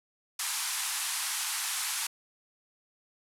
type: band-pass noise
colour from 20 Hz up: white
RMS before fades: -33 dBFS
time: 0.39-2.07 s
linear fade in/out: 5 ms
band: 820 to 12000 Hz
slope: 48 dB/octave
effects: none